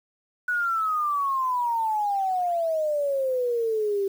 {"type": "exponential sweep", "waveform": "sine", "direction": "down", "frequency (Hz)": [1480, 388.1], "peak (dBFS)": -22, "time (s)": [0.48, 4.08], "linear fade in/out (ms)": 5, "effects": ["8-bit"]}